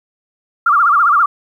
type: tone with vibrato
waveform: sine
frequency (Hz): 1267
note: D#6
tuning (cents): +31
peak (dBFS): -8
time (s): 0.66-1.26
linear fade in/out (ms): 5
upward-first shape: sine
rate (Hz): 15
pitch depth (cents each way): 190
effects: 8-bit